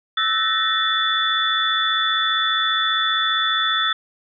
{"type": "tone cluster", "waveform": "sine", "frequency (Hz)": [1312, 1511, 1774, 1869, 3475], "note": ["E6", "F#6", "A6", "A#6", "A7"], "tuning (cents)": [-9, 36, 14, 4, -22], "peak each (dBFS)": [-22, -29, -29, -27, -20], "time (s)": [0.17, 3.93], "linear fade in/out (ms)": 5, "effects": []}